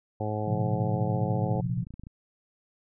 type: harmonic tone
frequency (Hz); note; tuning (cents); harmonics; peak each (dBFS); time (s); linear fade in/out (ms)
106.5; G#2; +44; 1 / 2 / 3 / 4 / 5 / 6 / 7 / 8; -31 / -37 / -38 / -37 / -35 / -42 / -36 / -41; 0.2-1.61; 5
type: chord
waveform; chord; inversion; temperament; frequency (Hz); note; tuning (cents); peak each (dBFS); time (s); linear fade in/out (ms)
sine; Bb suspended second; none; equal; 116.54 / 130.81 / 174.61; Bb2 / C3 / F3; 0 / 0 / 0; -31; 0.46-1.85; 20
type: clicks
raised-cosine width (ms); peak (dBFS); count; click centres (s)
5; -30; 12; 1.557 / 1.597 / 1.659 / 1.7 / 1.776 / 1.829 / 1.869 / 1.906 / 1.94 / 1.996 / 2.036 / 2.069
effects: none